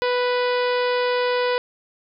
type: harmonic tone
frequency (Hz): 493.9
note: B4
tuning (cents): 0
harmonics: 1 / 2 / 3 / 4 / 5 / 6 / 7 / 8 / 9 / 10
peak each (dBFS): -20 / -26 / -30 / -32 / -34 / -36 / -37 / -38 / -39 / -40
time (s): 0.02-1.58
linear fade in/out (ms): 0
effects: none